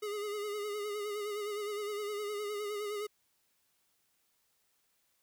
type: tone with vibrato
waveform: square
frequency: 415.3 Hz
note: G#4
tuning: in tune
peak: -36 dBFS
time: 0.02-3.07 s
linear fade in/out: 10 ms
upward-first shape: sine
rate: 9.7 Hz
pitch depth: 45 cents each way
effects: white hiss -75 dBFS RMS until 5.22 s